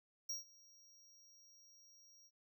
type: tone with ADSR envelope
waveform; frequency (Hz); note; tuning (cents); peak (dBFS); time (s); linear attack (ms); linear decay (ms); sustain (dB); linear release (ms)
square; 5640; F8; +16; -39; 0.29-2.31; 7; 140; -24; 50
effects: none